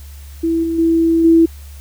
sine tone with level steps, 329.6 Hz, E4, in tune, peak -13 / -16 / -10 / -6 dBFS, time 0.43-1.46 s, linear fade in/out 10 ms, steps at 0.63 / 0.78 / 1.24 s, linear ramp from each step 10 ms, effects added 71 Hz sine -32 dBFS peak until 1.8 s + white hiss -45 dBFS RMS until 1.8 s

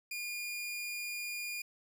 sawtooth tone, 2425 Hz, D#7, 45 cents flat, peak -34 dBFS, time 0.11-1.62 s, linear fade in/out 5 ms, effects none

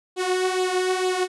sawtooth tone with flanger, 369.1 Hz, F#4, 4 cents flat, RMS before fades -23 dBFS, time 0.16-1.28 s, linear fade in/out 50 ms, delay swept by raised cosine 0.25 to 3.35 ms, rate 2.2 Hz, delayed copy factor +0.6, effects resampled to 24000 Hz

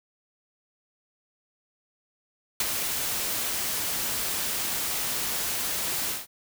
white noise with ADSR envelope, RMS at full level -23 dBFS, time 2.6-6.27 s, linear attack 3 ms, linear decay 27 ms, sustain -6 dB, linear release 170 ms, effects none

